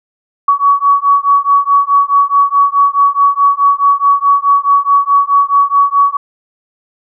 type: beating tone pair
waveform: sine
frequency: 1126 / 1130.7 Hz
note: C#6 / C#6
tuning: +27 / +34 cents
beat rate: 4.7 Hz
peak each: -10 / -10 dBFS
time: 0.48-6.17 s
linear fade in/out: 5 ms
effects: none